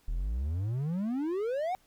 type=exponential sweep; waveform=triangle; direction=up; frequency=36.71 to 770 Hz; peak=-27 dBFS; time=0.08-1.75 s; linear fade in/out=0 ms; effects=pink hiss -66 dBFS RMS until 1.86 s